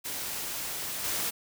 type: noise with level steps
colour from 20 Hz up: white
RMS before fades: -35 / -31 dBFS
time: 0.04-1.31 s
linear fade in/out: 20 ms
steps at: 1.04 s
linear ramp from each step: 2 ms
effects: none